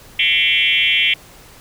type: tone with frequency modulation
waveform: sine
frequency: 2707 Hz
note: E7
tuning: 45 cents sharp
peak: -12 dBFS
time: 0.19-1.14 s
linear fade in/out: 5 ms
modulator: 161 Hz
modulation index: 4
effects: pink hiss -43 dBFS RMS until 1.6 s